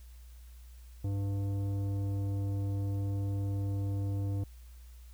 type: tone with tanh clipping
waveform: triangle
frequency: 99.4 Hz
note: G2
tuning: 25 cents sharp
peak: -32 dBFS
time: 1.04-4.44 s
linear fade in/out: 5 ms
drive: 16 dB
effects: added 60 Hz sine -48 dBFS peak until 5.13 s + white hiss -64 dBFS RMS until 5.13 s